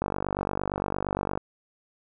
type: click train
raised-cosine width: 1 ms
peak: -13 dBFS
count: 67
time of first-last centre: 0.02-1.375 s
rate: 48.7 Hz
effects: none